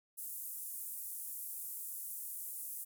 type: band-pass noise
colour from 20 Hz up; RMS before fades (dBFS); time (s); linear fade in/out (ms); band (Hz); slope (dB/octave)
white; -44; 0.17-2.85; 20; 9400 to 16000; 24
effects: none